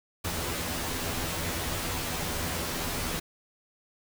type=noise with comb filter; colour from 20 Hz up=pink; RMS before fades=-32 dBFS; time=0.24-3.2 s; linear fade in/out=10 ms; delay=12 ms; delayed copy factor=+0.85; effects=none